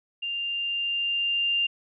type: tone with level ramp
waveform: sine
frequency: 2794 Hz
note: F7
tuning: in tune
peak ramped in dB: -28 to -21 dBFS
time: 0.22-1.67 s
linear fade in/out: 10 ms
effects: none